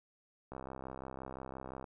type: click train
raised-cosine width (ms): 1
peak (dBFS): -30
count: 88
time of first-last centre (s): 0.52-1.842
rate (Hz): 65.8
effects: none